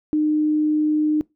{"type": "tone", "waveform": "sine", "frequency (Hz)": 304.6, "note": "D#4", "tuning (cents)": -37, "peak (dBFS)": -16, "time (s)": [0.13, 1.21], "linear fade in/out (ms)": 0, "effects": ["noise-tail reverb RT60 0.2 s tail -23 dB re dry"]}